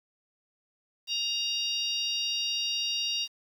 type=harmonic tone; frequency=936 Hz; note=A#5; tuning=7 cents sharp; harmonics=3 / 4 / 5 / 6; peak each=-31 / -33 / -35 / -37 dBFS; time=1.07-3.28 s; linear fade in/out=50 ms; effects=9-bit